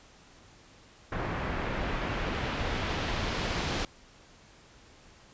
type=noise with low-pass filter sweep; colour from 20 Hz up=pink; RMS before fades=-32 dBFS; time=1.12-3.85 s; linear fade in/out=2 ms; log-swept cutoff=1600 to 5100 Hz; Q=0.91; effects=pink hiss -56 dBFS RMS until 5.33 s + resampled to 16000 Hz